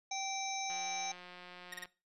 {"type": "harmonic tone", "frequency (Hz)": 777, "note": "G5", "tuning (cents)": -16, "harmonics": [1, 3, 5, 7, 8], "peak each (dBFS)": [-39, -44, -45, -47, -42], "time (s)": [0.11, 1.12], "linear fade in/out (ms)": 5}
{"type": "click train", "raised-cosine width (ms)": 0.3, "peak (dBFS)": -35, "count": 208, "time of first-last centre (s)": [0.7, 1.856], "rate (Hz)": 179}
{"type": "tone bursts", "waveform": "sawtooth", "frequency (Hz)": 1864.7, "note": "A#6", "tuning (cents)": 0, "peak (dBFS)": -38, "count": 3, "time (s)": [1.72, 1.841], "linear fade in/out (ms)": 5, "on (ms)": 21, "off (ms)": 29}
{"effects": ["noise-tail reverb RT60 0.3 s tail -19 dB re dry", "resampled to 32000 Hz"]}